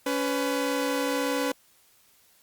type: tone pair together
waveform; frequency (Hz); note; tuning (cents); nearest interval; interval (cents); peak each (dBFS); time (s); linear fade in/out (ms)
sawtooth; 280.7 / 499.8; C#4 / B4; +22 / +21; minor seventh; 999; -24; 0.06-1.52; 5
effects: white hiss -61 dBFS RMS until 2.42 s + Opus 48 kbps